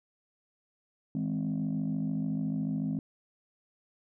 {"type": "chord", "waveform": "sine", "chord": "E augmented", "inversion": "none", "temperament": "equal with one note detuned", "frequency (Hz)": [161.05, 207.7, 261.6], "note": ["E3", "G#3", "B#3"], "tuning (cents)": [-40, 0, 0], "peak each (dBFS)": -32, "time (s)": [1.15, 2.99], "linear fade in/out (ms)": 2, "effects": ["tanh soft clip ceiling -24 dBFS"]}